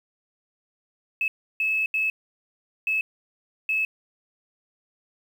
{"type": "tone bursts at uneven times", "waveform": "sine", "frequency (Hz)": 2595, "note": "E7", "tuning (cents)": -28, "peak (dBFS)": -21, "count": 5, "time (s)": [[1.21, 1.28], [1.6, 1.86], [1.94, 2.1], [2.87, 3.01], [3.69, 3.85]], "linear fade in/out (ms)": 2, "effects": ["8-bit"]}